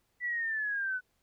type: linear sweep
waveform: sine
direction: down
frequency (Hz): 1975.5 to 1480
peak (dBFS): -30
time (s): 0.2-1.01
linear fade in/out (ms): 50
effects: pink hiss -75 dBFS RMS until 1.22 s